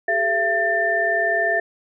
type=tone cluster; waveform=sine; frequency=390.5 / 430.7 / 675 / 1787 Hz; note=G4 / A4 / E5 / A6; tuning=-7 / -37 / +41 / +26 cents; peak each=-29 / -29 / -21 / -20 dBFS; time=0.08-1.6 s; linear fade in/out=5 ms; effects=none